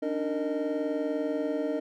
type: tone cluster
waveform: triangle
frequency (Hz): 283.8 / 304 / 460.6 / 618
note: C#4 / D#4 / A#4 / D#5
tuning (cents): +41 / -40 / -21 / -12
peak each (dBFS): -31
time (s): 0.02-1.8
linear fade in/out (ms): 10
effects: none